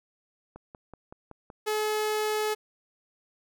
click train, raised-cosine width 1 ms, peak -30 dBFS, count 6, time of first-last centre 0.56-1.502 s, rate 5.31 Hz
sawtooth tone, 427.4 Hz, G#4, 50 cents sharp, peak -22 dBFS, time 1.66-2.55 s, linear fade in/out 20 ms
effects none

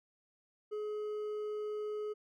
triangle tone with hard clipping, 422.7 Hz, G#4, 31 cents sharp, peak -37 dBFS, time 0.71-2.14 s, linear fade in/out 20 ms, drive 7 dB, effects none

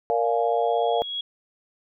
sine chord, Bb dominant seventh, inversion none, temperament just, 466.2 / 582.7 / 699.2 / 839.1 Hz, Bb4 / D5 / F5 / Ab5, 0 / -14 / +2 / +18 cents, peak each -24 / -28 / -23 / -29 dBFS, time 0.1-1.02 s, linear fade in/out 0 ms
sine tone with exponential growth, 3322 Hz, G#7, in tune, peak -25 dBFS, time 0.24-1.21 s, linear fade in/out 5 ms, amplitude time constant 210 ms
effects none

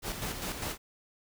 pink noise with tremolo, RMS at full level -35 dBFS, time 0.02-0.78 s, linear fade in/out 50 ms, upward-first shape square, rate 5 Hz, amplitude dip 45%, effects none

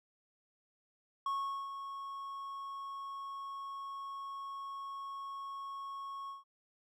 triangle tone with ADSR envelope, 1100 Hz, C#6, 14 cents flat, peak -30 dBFS, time 1.26-6.44 s, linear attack 3 ms, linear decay 420 ms, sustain -9 dB, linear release 150 ms, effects none

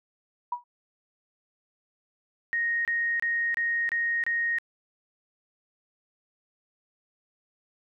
sine tone with exponential decay, 969 Hz, B5, 33 cents flat, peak -23 dBFS, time 0.52-0.64 s, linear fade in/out 5 ms, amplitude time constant 25 ms
sine tone bursts, 1866 Hz, A#6, 1 cent sharp, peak -24 dBFS, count 6, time 2.53-4.585 s, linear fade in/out 0 ms, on 320 ms, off 27 ms
effects none

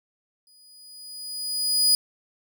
sawtooth tone with exponential growth, 4950 Hz, D#8, 10 cents flat, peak -12 dBFS, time 0.47-1.95 s, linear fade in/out 1 ms, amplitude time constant 320 ms, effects none

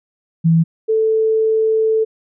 sine tone pair in turn, 164.3 / 440.8 Hz, E3 / A4, -5 / +3 cents, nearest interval octave + perfect fourth, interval 1708 cents, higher second, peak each -9 / -12 dBFS, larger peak first, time 0.44-0.64 / 0.88-2.05 s, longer second, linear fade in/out 20 ms, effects none

